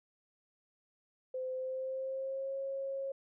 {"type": "tone with pitch glide", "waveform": "sine", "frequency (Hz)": [515, 543.4], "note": ["C5", "C#5"], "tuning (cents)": [-28, -35], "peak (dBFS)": -35, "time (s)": [1.34, 3.12], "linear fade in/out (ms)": 5, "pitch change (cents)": 93, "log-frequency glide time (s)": [1.53, 2.56], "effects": []}